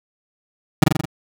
30% pulse tone with echo, 155.56 Hz, D#3, in tune, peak -4 dBFS, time 0.82-0.84 s, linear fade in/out 5 ms, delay 43 ms, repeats 5, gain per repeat -3 dB, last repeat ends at 1.055 s, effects none

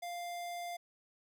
square tone, 698 Hz, F5, 1 cent flat, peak -40 dBFS, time 0.02-0.77 s, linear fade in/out 10 ms, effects none

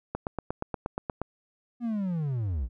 click train, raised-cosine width 1 ms, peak -16 dBFS, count 10, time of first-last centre 0.15-1.216 s, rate 8.44 Hz
triangle linear sweep, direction down, 244.4 to 51.91 Hz, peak -25 dBFS, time 1.8-2.69 s, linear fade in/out 50 ms
effects none

